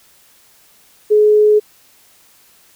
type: tone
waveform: sine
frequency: 422.9 Hz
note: G#4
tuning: 31 cents sharp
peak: -7 dBFS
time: 1.1-1.6 s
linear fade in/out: 20 ms
effects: white hiss -50 dBFS RMS until 2.75 s